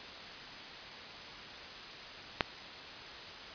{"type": "click", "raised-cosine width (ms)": 0.3, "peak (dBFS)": -10, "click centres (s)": 2.408, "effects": ["white hiss -46 dBFS RMS until 3.54 s", "resampled to 11025 Hz"]}